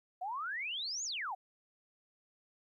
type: exponential two-way sweep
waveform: sine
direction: up then down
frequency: 698.5 to 7040 to 698.5 Hz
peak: -36 dBFS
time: 0.21-1.35 s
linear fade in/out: 10 ms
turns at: 1.04 s
effects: 13-bit